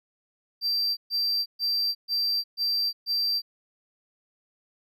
triangle tone bursts, 4699 Hz, D8, in tune, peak -22 dBFS, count 6, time 0.61-3.42 s, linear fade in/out 50 ms, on 360 ms, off 130 ms, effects none

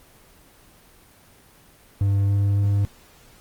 triangle tone with pitch steps, 99.4 / 100.09 / 100.79 Hz, G2 / G2 / G2, +25 / +37 / +49 cents, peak -15 dBFS, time 2.01-2.85 s, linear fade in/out 0 ms, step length 280 ms, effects pink hiss -52 dBFS RMS until 3.4 s + Opus 24 kbps

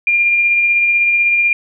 sine tone with tremolo, 2400 Hz, D7, 37 cents sharp, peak -9 dBFS, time 0.07-1.53 s, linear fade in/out 2 ms, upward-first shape sine, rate 16 Hz, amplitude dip 25%, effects none

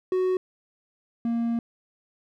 triangle tone pair in turn, 370.4 / 232.9 Hz, F#4 / A#3, +2 / -1 cents, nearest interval minor sixth, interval 803 cents, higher first, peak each -19 / -21 dBFS, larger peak first, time 0.12-0.37 / 1.25-1.59 s, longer second, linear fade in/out 2 ms, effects none

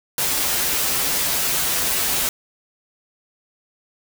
white noise with comb filter, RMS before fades -21 dBFS, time 0.18-2.29 s, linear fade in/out 2 ms, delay 9.5 ms, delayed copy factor -0.6, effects none

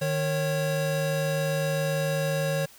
square tone pair together, 154.2 / 549.5 Hz, D#3 / C#5, -15 / -15 cents, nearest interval octave + minor seventh, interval 2200 cents, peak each -28 dBFS, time 0.01-2.66 s, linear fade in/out 10 ms, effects white hiss -52 dBFS RMS until 2.78 s

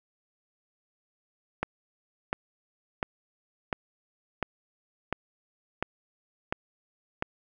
click train, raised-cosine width 0.5 ms, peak -12 dBFS, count 9, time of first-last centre 1.63-7.224 s, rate 1.43 Hz, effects none

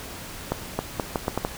accelerating click train, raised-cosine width 1 ms, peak -9 dBFS, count 7, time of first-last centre 0.52-1.449 s, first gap 270 ms, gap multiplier 0.77, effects pink hiss -38 dBFS RMS until 1.57 s

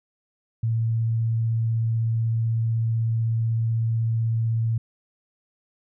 sine tone with vibrato, 113.7 Hz, A#2, 43 cents flat, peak -20 dBFS, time 0.63-4.78 s, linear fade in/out 5 ms, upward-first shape sine, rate 16 Hz, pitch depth 9 cents each way, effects none

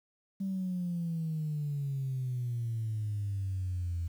sine exponential sweep, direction down, 196 to 83.7 Hz, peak -30 dBFS, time 0.4-4.08 s, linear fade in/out 10 ms, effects tanh soft clip ceiling -27 dBFS + 10-bit

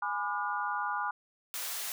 sine chord, G# diminished seventh, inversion none, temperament just, 830.6 / 996.7 / 1196.1 / 1435.3 Hz, G#5 / B5 / D6 / F6, 0 / +16 / +31 / +47 cents, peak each -36 dBFS, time 0.02-1.11 s, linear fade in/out 5 ms
white high-pass noise, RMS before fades -37 dBFS, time 1.54-1.92 s, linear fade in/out 0 ms, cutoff 670 Hz, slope 12 dB/octave
effects none

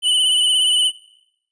square tone with vibrato, 2996 Hz, F#7, 21 cents sharp, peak -14 dBFS, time 0.02-0.92 s, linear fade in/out 50 ms, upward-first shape sine, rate 17 Hz, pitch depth 41 cents each way, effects noise-tail reverb RT60 0.8 s tail -21 dB re dry + resampled to 22050 Hz

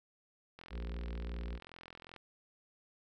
click train, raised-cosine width 0.3 ms, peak -34 dBFS, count 68, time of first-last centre 0.59-2.163 s, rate 42.6 Hz
harmonic tone, 58.27 Hz, A#1, in tune, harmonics 1 / 3 / 4 / 5 / 6 / 7 / 8 / 9, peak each -38 / -50 / -54 / -58 / -59 / -55 / -62 / -59 dBFS, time 0.7-1.6 s, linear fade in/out 50 ms
effects none

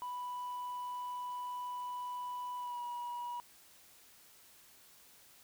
sine tone with pitch glide, 987.8 to 965.8 Hz, B5 to B5, 0 to -39 cents, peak -36 dBFS, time 0.02-3.4 s, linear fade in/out 0 ms, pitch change -39 cents, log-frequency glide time 2.57-2.81 s, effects tanh soft clip ceiling -37 dBFS + white hiss -61 dBFS RMS until 5.43 s

